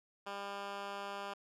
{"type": "tone with band-pass filter", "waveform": "10% pulse", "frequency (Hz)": 200, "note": "G3", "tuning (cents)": 35, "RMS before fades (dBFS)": -43, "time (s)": [0.26, 1.34], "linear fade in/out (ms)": 10, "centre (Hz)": 1500, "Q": 0.57, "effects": []}